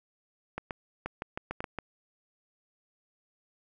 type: clicks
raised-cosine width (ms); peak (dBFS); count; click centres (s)
0.5; -19; 9; 0.58 / 0.708 / 1.06 / 1.221 / 1.375 / 1.51 / 1.605 / 1.642 / 1.787
effects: none